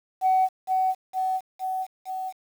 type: tone with echo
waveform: sine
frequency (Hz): 752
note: F#5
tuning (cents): +28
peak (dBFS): -16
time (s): 0.21-0.49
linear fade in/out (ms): 50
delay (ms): 460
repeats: 4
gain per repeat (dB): -3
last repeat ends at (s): 2.33
effects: tanh soft clip ceiling -14 dBFS + 8-bit